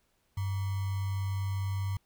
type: tone with sample-and-hold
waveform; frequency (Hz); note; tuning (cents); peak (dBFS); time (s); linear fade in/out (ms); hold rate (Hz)
sine; 97.3; G2; -12; -29; 0.37-1.97; 5; 1050
effects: pink hiss -73 dBFS RMS until 2.05 s